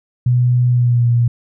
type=tone with pitch glide; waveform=sine; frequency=123.47 to 119.2 Hz; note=B2 to A#2; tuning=0 to +39 cents; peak=-10 dBFS; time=0.26-1.28 s; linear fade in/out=5 ms; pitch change=-61 cents; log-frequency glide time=0.69-1.08 s; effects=none